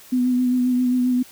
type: tone with vibrato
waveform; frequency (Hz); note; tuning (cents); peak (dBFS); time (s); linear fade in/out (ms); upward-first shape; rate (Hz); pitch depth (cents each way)
sine; 250.1; B3; +22; -16; 0.12-1.23; 10; sine; 7.5; 24
effects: white hiss -46 dBFS RMS until 1.31 s